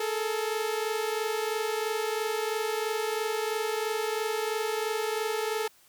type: tone pair together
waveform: sawtooth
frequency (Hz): 428.2 / 451.2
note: A4 / A4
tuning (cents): -47 / +44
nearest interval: minor second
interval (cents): 91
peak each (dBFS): -26 / -28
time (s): 0-5.68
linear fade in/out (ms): 5
effects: white hiss -60 dBFS RMS until 5.88 s